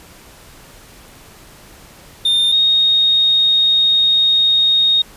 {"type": "tone pair in turn", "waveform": ["triangle", "sine"], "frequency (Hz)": [3624, 3722], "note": ["A#7", "A#7"], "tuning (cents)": [-50, -3], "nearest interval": "unison", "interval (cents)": 47, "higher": "second", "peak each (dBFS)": -10, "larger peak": "neither", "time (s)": [[2.25, 2.52], [2.52, 5.02]], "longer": "second", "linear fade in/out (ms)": 5, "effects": ["pink hiss -42 dBFS RMS until 5.16 s", "resampled to 32000 Hz"]}